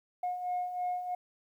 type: beating tone pair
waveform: sine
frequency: 718 / 721.1 Hz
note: F5 / F#5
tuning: +48 / -45 cents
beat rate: 3.1 Hz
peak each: -38 / -31 dBFS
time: 0.23-1.15 s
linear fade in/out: 5 ms
effects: tanh soft clip ceiling -27 dBFS + 11-bit